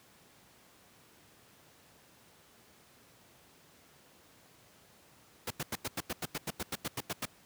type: noise bursts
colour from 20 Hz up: pink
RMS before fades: -35 dBFS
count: 15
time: 5.47-7.255 s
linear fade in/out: 5 ms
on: 35 ms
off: 90 ms
effects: pink hiss -61 dBFS RMS until 7.45 s + high-pass 100 Hz 12 dB/octave